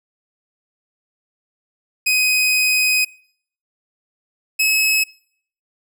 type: tone pair in turn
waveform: sawtooth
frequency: 2510 / 2573 Hz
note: D#7 / E7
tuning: +15 / -43 cents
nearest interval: unison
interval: 42 cents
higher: second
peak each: -11 dBFS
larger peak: neither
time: 2.06-3.05 / 4.59-5.04 s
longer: first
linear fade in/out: 10 ms
effects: noise-tail reverb RT60 0.6 s tail -24 dB re dry